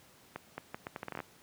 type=accelerating click train; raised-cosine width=0.5 ms; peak=-23 dBFS; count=12; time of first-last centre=0.36-1.203 s; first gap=220 ms; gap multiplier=0.75; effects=pink hiss -60 dBFS RMS until 1.42 s + high-pass 100 Hz 12 dB/octave